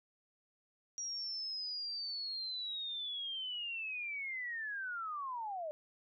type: linear sweep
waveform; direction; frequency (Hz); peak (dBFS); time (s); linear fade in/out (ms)
sine; down; 5720 to 590; -38; 0.98-5.71; 0
effects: none